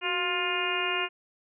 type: harmonic tone with a mistuned harmonic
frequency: 352.7 Hz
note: F4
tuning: 17 cents sharp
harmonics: 1 / 2 / 3 / 4 / 5 / 6 / 7 / 8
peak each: -34 / -37 / -34 / -35 / -37 / -37 / -32 / -32 dBFS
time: 0.01-1.09 s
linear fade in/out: 50 ms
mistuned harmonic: 1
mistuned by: +78 cents
effects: none